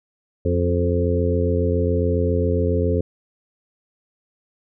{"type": "harmonic tone with a mistuned harmonic", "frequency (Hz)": 87.31, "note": "F2", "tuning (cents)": 0, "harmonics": [1, 2, 3, 4, 5, 6], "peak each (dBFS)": [-20, -27, -26, -29, -23, -26], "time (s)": [0.45, 3.01], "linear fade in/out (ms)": 5, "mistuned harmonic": 4, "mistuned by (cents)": 31, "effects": []}